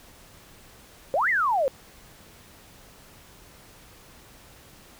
sine exponential two-way sweep, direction up then down, 505 to 2110 to 505 Hz, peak -20 dBFS, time 1.14-1.68 s, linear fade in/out 0 ms, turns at 1.29 s, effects pink hiss -51 dBFS RMS until 4.99 s

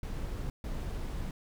brown noise bursts at uneven times, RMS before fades -36 dBFS, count 2, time 0.03-0.5 / 0.64-1.31 s, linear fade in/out 2 ms, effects none

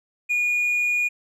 sine tone with hard clipping, 2442 Hz, D#7, 33 cents flat, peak -20 dBFS, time 0.29-1.09 s, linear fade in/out 20 ms, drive 2 dB, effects none

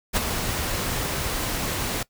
pink noise with ADSR envelope, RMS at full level -20 dBFS, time 0.13-2.03 s, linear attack 35 ms, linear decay 24 ms, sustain -7 dB, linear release 4 ms, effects noise-tail reverb RT60 0.1 s tail -20 dB re dry

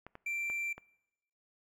clicks, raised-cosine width 0.5 ms, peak -31 dBFS, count 4, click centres 0.066 / 0.154 / 0.5 / 0.78 s
triangle tone, 2353 Hz, D7, 3 cents sharp, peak -32 dBFS, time 0.26-0.73 s, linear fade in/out 5 ms
effects noise-tail reverb RT60 0.9 s tail -23 dB re dry

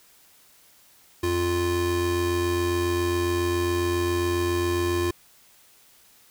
square tone pair together, 87.3 / 349.2 Hz, F2 / F4, 0 / 0 cents, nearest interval 2 octaves, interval 2400 cents, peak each -29 / -24 dBFS, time 1.23-5.11 s, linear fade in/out 5 ms, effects white hiss -56 dBFS RMS until 6.3 s

